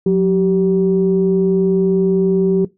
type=tone pair together; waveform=sine; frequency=181.6 / 386.2 Hz; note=F#3 / G4; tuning=-32 / -26 cents; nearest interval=octave + minor second; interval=1306 cents; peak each=-13 dBFS; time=0.06-2.65 s; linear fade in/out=5 ms; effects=noise-tail reverb RT60 0.2 s tail -20 dB re dry + tanh soft clip ceiling -4 dBFS